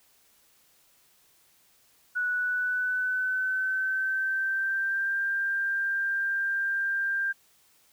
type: tone with pitch glide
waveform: sine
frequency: 1474 to 1588.9 Hz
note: F#6 to G6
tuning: -7 to +23 cents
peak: -25 dBFS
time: 2.15-7.33 s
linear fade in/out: 20 ms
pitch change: +130 cents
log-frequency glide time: 2.27-5.2 s
effects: white hiss -63 dBFS RMS until 7.92 s